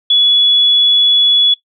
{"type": "tone", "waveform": "sine", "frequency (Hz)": 3399, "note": "G#7", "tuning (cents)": 39, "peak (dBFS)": -7, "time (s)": [0.1, 1.54], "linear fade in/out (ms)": 5, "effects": ["noise-tail reverb RT60 0.1 s tail -17 dB re dry"]}